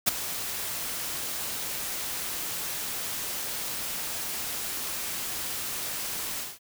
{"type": "noise with ADSR envelope", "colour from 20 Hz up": "white", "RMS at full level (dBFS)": -19, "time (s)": [0.06, 6.59], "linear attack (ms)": 21, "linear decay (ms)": 14, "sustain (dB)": -14, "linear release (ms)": 200, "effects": []}